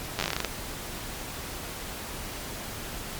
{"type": "slowing click train", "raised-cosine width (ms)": 0.2, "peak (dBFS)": -9, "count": 12, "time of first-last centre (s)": [0.19, 0.447], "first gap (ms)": 10, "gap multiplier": 1.16, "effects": ["pink hiss -37 dBFS RMS until 3.19 s", "MP3 96 kbps"]}